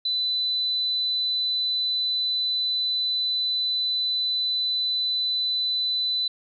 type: tone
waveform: sine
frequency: 4000 Hz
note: B7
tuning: 21 cents sharp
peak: -22 dBFS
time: 0.05-6.28 s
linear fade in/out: 5 ms
effects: none